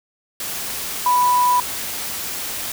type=tone in noise; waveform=sine; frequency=988 Hz; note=B5; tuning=in tune; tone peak=-13 dBFS; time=1.06-1.6 s; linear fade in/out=2 ms; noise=white; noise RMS=-27 dBFS; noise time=0.4-2.72 s; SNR=+11 dB; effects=none